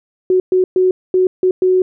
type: tone bursts at uneven times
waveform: sine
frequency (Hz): 370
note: F#4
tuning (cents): 0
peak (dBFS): -9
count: 6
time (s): 0.3-0.4 / 0.52-0.64 / 0.76-0.91 / 1.14-1.27 / 1.43-1.51 / 1.62-1.82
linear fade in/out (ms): 2
effects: none